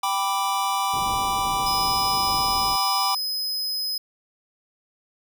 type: chord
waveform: square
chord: G major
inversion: none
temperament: equal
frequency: 784 / 987.8 / 1174.7 Hz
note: G5 / B5 / D6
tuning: 0 / 0 / 0 cents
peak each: -27 dBFS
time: 0.03-3.15 s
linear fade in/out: 5 ms
type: low-pass noise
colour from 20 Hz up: pink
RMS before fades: -36 dBFS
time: 0.93-2.76 s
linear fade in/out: 5 ms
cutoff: 620 Hz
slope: 24 dB/octave
type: tone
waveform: 45% pulse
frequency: 5060 Hz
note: D#8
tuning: 28 cents sharp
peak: -25 dBFS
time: 1.66-3.98 s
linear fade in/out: 5 ms
effects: none